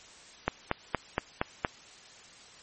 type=click train; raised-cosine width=0.5 ms; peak=-10 dBFS; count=6; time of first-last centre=0.48-1.648 s; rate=4.28 Hz; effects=white hiss -52 dBFS RMS until 2.62 s + MP3 32 kbps